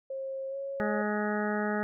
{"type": "tone with pitch glide", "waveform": "sine", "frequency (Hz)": [536, 549.5], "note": ["C5", "C#5"], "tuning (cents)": [42, -15], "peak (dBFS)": -33, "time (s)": [0.1, 1.02], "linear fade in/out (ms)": 5, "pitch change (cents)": 43, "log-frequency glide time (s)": [0.49, 0.56]}
{"type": "harmonic tone", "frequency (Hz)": 209.7, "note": "G#3", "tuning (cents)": 17, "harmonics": [1, 2, 3, 4, 6, 7, 8, 9], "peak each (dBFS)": [-31, -34, -36, -37, -39, -39, -40, -41], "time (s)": [0.8, 1.83], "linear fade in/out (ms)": 0}
{"effects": []}